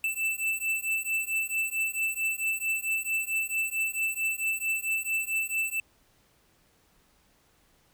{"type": "beating tone pair", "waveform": "square", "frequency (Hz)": [2649, 2653.5], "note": ["E7", "E7"], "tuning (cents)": [8, 11], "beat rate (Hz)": 4.5, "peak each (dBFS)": -31, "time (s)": [0.04, 5.8], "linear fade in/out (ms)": 2, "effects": ["pink hiss -65 dBFS RMS until 7.93 s"]}